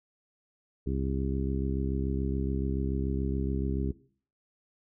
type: harmonic tone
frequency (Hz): 67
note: C2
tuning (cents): +42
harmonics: 1 / 2 / 3 / 4 / 5 / 6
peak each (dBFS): -31 / -34 / -36 / -37 / -38 / -39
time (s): 0.86-3.92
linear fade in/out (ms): 10
effects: noise-tail reverb RT60 0.5 s tail -19 dB re dry